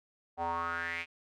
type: tone with band-pass filter sweep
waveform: square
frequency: 84.4 Hz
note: E2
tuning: 41 cents sharp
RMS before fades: -35 dBFS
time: 0.37-1.06 s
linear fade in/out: 50 ms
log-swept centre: 750 to 2500 Hz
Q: 6.1
effects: none